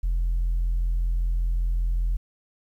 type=tone; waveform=sine; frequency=42.58 Hz; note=F1; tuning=43 cents flat; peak=-19 dBFS; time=0.03-2.17 s; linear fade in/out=10 ms; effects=tanh soft clip ceiling -19 dBFS + 10-bit